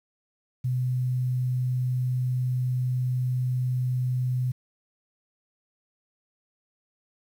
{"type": "tone", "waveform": "sine", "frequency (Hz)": 126.4, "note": "B2", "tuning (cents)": 41, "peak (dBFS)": -23, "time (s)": [0.64, 4.52], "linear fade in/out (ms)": 10, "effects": ["9-bit"]}